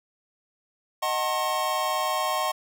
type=chord; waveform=square; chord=D# diminished seventh; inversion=none; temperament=just; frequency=622.3 / 746.7 / 896 / 1075.3 Hz; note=D#5 / F#5 / A5 / C6; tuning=0 / +16 / +31 / +47 cents; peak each=-31 / -31 / -34 / -28 dBFS; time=1.02-2.52 s; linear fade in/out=10 ms; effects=none